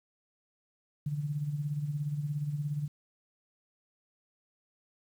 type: tone with tremolo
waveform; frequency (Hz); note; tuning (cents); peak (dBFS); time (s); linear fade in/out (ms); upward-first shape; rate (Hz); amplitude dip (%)
sine; 146.83; D3; 0; -28; 1.06-2.88; 5; sine; 17; 60
effects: 10-bit